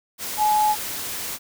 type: tone in noise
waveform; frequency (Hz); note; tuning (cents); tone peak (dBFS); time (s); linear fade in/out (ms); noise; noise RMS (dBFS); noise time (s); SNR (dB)
sine; 848; G#5; +36; -16; 0.37-0.76; 50; white; -30; 0.18-1.39; +11
effects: none